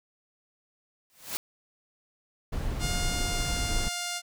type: noise with exponential growth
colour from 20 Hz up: white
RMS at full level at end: -29 dBFS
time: 1.1-1.37 s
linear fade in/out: 0 ms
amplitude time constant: 58 ms
type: noise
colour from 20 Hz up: brown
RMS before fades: -30 dBFS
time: 2.52-3.89 s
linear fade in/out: 10 ms
type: tone with pitch glide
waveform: 5% pulse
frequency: 709 to 704.1 Hz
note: F5 to F5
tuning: +26 to +14 cents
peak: -19 dBFS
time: 2.79-4.22 s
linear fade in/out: 50 ms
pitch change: -12 cents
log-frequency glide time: 3.11-3.49 s
effects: none